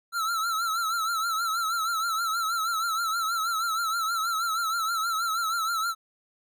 square tone with vibrato, 1336 Hz, E6, 23 cents sharp, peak -26 dBFS, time 0.12-5.95 s, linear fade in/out 50 ms, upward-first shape triangle, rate 6.3 Hz, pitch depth 95 cents each way, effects none

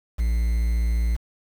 triangle tone with quantisation, 57.3 Hz, A#1, 29 cents flat, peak -17 dBFS, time 0.18-1.17 s, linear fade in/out 20 ms, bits 7, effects none

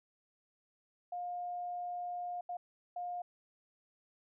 sine tone bursts at uneven times, 710 Hz, F5, 28 cents sharp, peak -37 dBFS, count 3, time 1.12-2.41 / 2.49-2.57 / 2.96-3.22 s, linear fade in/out 5 ms, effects none

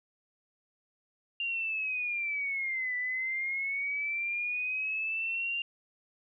sine linear two-way sweep, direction down then up, 2794 to 1975.5 to 2794 Hz, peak -30 dBFS, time 1.4-5.62 s, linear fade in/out 2 ms, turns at 2.96 s, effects none

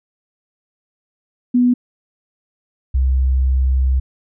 sine tone pair in turn, 246.2 / 65.21 Hz, B3 / C2, -5 / -5 cents, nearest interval octave + major seventh, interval 2300 cents, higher first, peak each -10 / -12 dBFS, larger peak first, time 1.54-1.74 / 2.94-4 s, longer second, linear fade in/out 10 ms, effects none

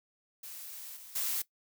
blue noise with level steps, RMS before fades -45 / -50 / -33 dBFS, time 0.43-1.42 s, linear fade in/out 5 ms, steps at 0.96 / 1.15 s, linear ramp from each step 10 ms, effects noise-tail reverb RT60 0.1 s tail -18 dB re dry

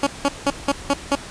15% pulse tone bursts, 280.6 Hz, C#4, 21 cents sharp, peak -9 dBFS, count 6, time 0.03-1.152 s, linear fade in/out 2 ms, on 37 ms, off 180 ms, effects pink hiss -36 dBFS RMS until 1.3 s + resampled to 22050 Hz

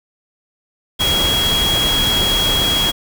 sine tone in noise, 3300 Hz, G#7, 12 cents flat, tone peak -15 dBFS, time 0.99-2.92 s, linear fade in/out 20 ms, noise pink, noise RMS -20 dBFS, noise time 0.99-2.92 s, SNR +2 dB, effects none

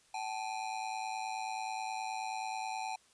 square ring-modulated tone, 816 Hz, G#5, 31 cents flat, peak -34 dBFS, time 0.14-2.96 s, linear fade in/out 5 ms, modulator 54.7 Hz, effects white hiss -66 dBFS RMS until 3.13 s + resampled to 22050 Hz

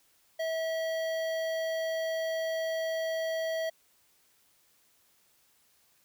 square tone with notch filter, 648 Hz, E5, 30 cents flat, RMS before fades -32 dBFS, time 0.39-3.7 s, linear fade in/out 10 ms, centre 8700 Hz, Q 0.71, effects white hiss -67 dBFS RMS until 6.04 s

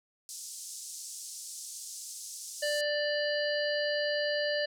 white band-pass noise, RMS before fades -43 dBFS, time 0.29-2.81 s, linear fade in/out 0 ms, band 5200 to 9000 Hz, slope 24 dB/octave
harmonic tone, 590 Hz, D5, 8 cents sharp, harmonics 1 / 3 / 5 / 7 / 8, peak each -30 / -34 / -39 / -41 / -38 dBFS, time 2.62-4.66 s, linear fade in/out 10 ms
effects none

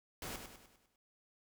pink noise with echo, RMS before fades -44 dBFS, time 0.22-0.36 s, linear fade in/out 2 ms, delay 100 ms, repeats 6, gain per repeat -6 dB, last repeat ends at 0.96 s, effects none

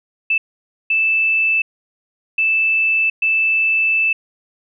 sine tone bursts at uneven times, 2637 Hz, E7, in tune, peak -13 dBFS, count 4, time 0.3-0.38 / 0.9-1.62 / 2.38-3.1 / 3.22-4.13 s, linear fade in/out 5 ms, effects none

